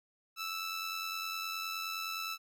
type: tone with amplitude modulation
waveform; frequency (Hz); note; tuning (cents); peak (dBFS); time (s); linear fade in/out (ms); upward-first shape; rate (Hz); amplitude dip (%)
15% pulse; 1318.5; E6; 0; -28; 0.36-2.38; 50; sine; 89.7; 45
effects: none